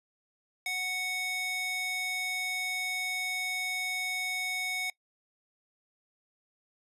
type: tone with high-pass filter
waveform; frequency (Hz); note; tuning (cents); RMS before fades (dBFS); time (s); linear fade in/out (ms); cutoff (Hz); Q
square; 740; F#5; 0; -33; 0.66-4.9; 2; 1800; 2
effects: noise-tail reverb RT60 0.1 s tail -22 dB re dry + resampled to 32000 Hz